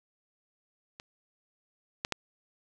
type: clicks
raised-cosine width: 0.2 ms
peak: -26 / -13 / -12 dBFS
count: 3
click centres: 0.999 / 2.049 / 2.123 s
effects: none